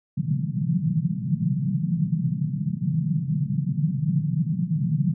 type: band-pass noise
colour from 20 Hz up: pink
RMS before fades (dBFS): -24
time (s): 0.17-5.14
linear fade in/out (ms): 10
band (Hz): 140 to 180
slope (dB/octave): 48
effects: none